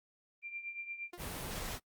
sine tone with tremolo, 2373 Hz, D7, 17 cents sharp, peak -37 dBFS, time 0.42-1.11 s, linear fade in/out 50 ms, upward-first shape triangle, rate 8.6 Hz, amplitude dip 75%
sawtooth tone with exponential decay, 352.3 Hz, F4, 15 cents sharp, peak -39 dBFS, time 1.13-1.27 s, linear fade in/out 5 ms, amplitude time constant 30 ms
pink noise, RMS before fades -41 dBFS, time 1.17-1.8 s, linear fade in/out 50 ms
effects noise-tail reverb RT60 0.1 s tail -22 dB re dry + Opus 32 kbps

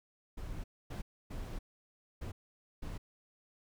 brown noise bursts at uneven times, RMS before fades -41 dBFS, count 5, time 0.37-0.64 / 0.9-1.02 / 1.3-1.59 / 2.21-2.32 / 2.82-2.98 s, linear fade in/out 10 ms, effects none

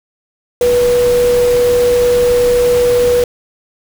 sine tone in noise, 487.4 Hz, B4, 23 cents flat, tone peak -8 dBFS, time 0.61-3.24 s, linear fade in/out 2 ms, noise pink, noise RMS -23 dBFS, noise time 0.61-3.24 s, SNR +12 dB, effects none

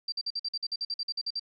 sine tone bursts, 4699 Hz, D8, in tune, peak -29 dBFS, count 15, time 0.08-1.396 s, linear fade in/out 5 ms, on 42 ms, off 49 ms, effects none

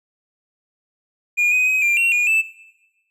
triangle tone with pitch steps, 2429 / 2503 / 2528 / 2385 / 2740 / 2439 / 2638 Hz, D#7 / D#7 / D#7 / D7 / F7 / D#7 / E7, -42 / +10 / +27 / +26 / -34 / -35 / +1 cents, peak -13 dBFS, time 1.37-2.42 s, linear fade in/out 20 ms, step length 150 ms, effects noise-tail reverb RT60 1.0 s tail -17 dB re dry

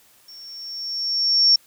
sine tone with level ramp, 5480 Hz, F8, 34 cents flat, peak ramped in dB -40 to -10 dBFS, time 0.28-1.56 s, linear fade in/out 5 ms, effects white hiss -55 dBFS RMS until 1.66 s

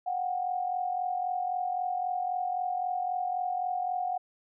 sine tone pair together, 727.2 / 771 Hz, F#5 / G5, -30 / -29 cents, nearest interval minor second, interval 101 cents, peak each -29 / -35 dBFS, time 0.06-4.18 s, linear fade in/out 10 ms, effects none

